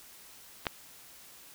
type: clicks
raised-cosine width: 0.3 ms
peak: -28 / -12 dBFS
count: 2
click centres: 0.655 / 0.668 s
effects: white hiss -53 dBFS RMS until 1.54 s